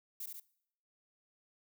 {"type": "noise with echo", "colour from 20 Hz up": "violet", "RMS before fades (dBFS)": -42, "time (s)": [0.2, 0.26], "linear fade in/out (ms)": 5, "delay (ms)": 70, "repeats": 2, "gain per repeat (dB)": -3, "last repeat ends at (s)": 0.4, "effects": ["noise-tail reverb RT60 0.7 s tail -21 dB re dry"]}